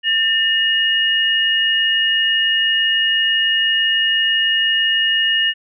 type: tone pair together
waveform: sine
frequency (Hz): 1797 / 2871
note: A6 / F7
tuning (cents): +36 / +47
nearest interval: minor sixth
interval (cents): 811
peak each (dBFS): -18 / -15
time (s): 0.03-5.54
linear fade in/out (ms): 50
effects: none